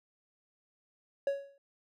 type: tone with exponential decay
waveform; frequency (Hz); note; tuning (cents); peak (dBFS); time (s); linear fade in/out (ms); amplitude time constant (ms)
triangle; 557; C#5; +8; -23; 1.27-1.58; 2; 66
effects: none